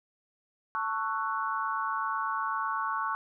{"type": "chord", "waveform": "sine", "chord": "F# minor seventh", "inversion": "first", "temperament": "just", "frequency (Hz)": [888, 1110, 1332, 1480], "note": ["A5", "C#6", "E6", "F#6"], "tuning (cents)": [16, 2, 18, 0], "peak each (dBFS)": [-35, -31, -37, -36], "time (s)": [0.75, 3.15], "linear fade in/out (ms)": 0, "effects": []}